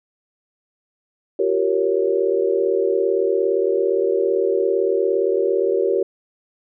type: chord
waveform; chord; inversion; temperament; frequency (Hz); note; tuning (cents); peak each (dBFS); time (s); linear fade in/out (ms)
sine; G half-diminished seventh; third; equal with one note detuned; 349.2 / 386.8 / 466.2 / 554.4; F4 / G4 / Bb4 / Db5; 0 / -23 / 0 / 0; -25 / -19 / -21 / -24; 1.39-6.03; 5
effects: none